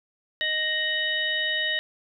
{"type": "harmonic tone with a mistuned harmonic", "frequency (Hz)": 622.3, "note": "D#5", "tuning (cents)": 0, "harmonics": [1, 3, 5, 6], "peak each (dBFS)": [-36, -26, -29, -30], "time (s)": [0.41, 1.79], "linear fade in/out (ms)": 0, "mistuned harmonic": 5, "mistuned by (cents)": -76, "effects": []}